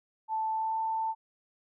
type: tone with pitch glide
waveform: sine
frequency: 880 to 889.2 Hz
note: A5 to A5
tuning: 0 to +18 cents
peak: -28 dBFS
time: 0.28-1.15 s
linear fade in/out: 50 ms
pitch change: +18 cents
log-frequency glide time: 0.51-0.78 s
effects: none